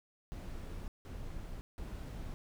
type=noise bursts; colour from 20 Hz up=brown; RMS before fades=-43 dBFS; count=3; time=0.32-2.34 s; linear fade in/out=0 ms; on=560 ms; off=170 ms; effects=none